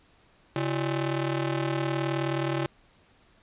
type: ring-modulated tone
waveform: sawtooth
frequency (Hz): 236.6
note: A#3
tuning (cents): +26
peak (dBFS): -19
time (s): 0.56-2.66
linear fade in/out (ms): 0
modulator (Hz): 98.7
effects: pink hiss -61 dBFS RMS until 3.42 s + resampled to 8000 Hz